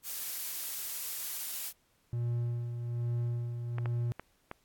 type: noise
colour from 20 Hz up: blue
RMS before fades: -37 dBFS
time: 0.03-1.73 s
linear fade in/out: 50 ms
type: tone with tremolo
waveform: triangle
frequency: 119.2 Hz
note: A#2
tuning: 39 cents sharp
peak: -27 dBFS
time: 2.13-4.12 s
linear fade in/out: 0 ms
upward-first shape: sine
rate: 1.2 Hz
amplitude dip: 50%
type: clicks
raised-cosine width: 0.5 ms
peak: -24 dBFS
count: 4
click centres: 3.784 / 3.858 / 4.196 / 4.514 s
effects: pink hiss -71 dBFS RMS until 4.64 s + AAC 64 kbps